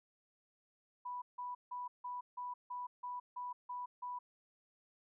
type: tone bursts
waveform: sine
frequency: 986 Hz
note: B5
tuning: 3 cents flat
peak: -40 dBFS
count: 10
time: 1.05-4.19 s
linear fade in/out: 10 ms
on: 170 ms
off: 160 ms
effects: none